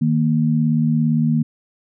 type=tone pair together; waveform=sine; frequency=155.56 / 233.1 Hz; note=D#3 / A#3; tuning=0 / 0 cents; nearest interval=perfect fifth; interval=700 cents; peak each=-17 dBFS; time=0.01-1.43 s; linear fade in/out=10 ms; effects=none